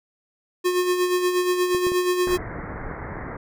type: tone with tremolo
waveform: square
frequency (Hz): 360.6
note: F#4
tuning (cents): -45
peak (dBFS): -18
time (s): 0.64-2.38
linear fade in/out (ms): 20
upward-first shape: sine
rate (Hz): 8.4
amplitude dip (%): 50
type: clicks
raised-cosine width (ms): 2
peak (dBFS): -19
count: 5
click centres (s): 1.748 / 1.868 / 1.919 / 2.272 / 2.913
type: low-pass noise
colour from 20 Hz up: pink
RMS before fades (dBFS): -33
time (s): 2.27-3.37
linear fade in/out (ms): 5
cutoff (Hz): 2100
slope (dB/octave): 96
effects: none